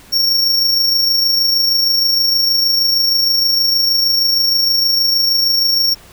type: tone with amplitude modulation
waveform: square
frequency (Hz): 5510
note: F8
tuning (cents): -24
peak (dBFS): -10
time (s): 0.12-5.95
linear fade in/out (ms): 20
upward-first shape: sine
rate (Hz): 26.4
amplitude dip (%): 35
effects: pink hiss -42 dBFS RMS until 6.12 s